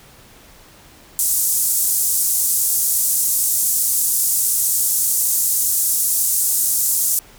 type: band-pass noise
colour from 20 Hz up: pink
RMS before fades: -18 dBFS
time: 1.19-7.19 s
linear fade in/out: 0 ms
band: 7500 to 16000 Hz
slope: 24 dB/octave
effects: pink hiss -46 dBFS RMS until 7.38 s